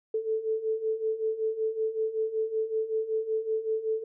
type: beating tone pair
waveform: sine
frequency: 436.9 / 442.2 Hz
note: A4 / A4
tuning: -12 / +9 cents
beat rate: 5.3 Hz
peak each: -32 / -28 dBFS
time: 0.14-4.04 s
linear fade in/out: 5 ms
effects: none